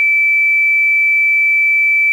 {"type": "tone", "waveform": "sine", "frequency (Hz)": 2319, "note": "D7", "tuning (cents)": -22, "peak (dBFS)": -9, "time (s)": [0, 2.12], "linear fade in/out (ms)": 0, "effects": ["7-bit"]}